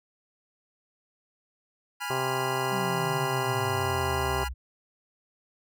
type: chord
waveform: 25% pulse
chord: F diminished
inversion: first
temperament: equal with one note detuned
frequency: 827.3 / 987.8 / 1396.9 Hz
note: Ab5 / Cb6 / F6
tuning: -7 / 0 / 0 cents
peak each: -32 dBFS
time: 2-4.49 s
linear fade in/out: 20 ms
type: harmonic tone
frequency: 130.81 Hz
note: C3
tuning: in tune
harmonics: 1 / 2 / 3 / 4 / 5 / 6 / 7 / 8 / 9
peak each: -35 / -43 / -32 / -40 / -38 / -35 / -40 / -34 / -42 dBFS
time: 2.1-4.44 s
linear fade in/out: 2 ms
type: exponential sweep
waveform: sine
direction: down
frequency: 198.5 to 61.74 Hz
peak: -32 dBFS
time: 2.71-4.54 s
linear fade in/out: 20 ms
effects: none